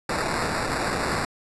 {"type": "noise with sample-and-hold", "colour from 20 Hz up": "white", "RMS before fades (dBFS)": -26, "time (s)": [0.09, 1.25], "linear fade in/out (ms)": 5, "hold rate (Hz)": 3150, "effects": ["resampled to 24000 Hz"]}